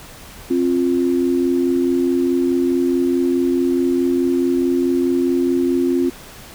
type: tone pair together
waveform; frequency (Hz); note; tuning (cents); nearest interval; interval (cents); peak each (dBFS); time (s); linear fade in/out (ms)
sine; 265.3 / 350; C4 / F4; +24 / +4; perfect fourth; 480; -17; 0.5-6.1; 10
effects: pink hiss -39 dBFS RMS until 6.54 s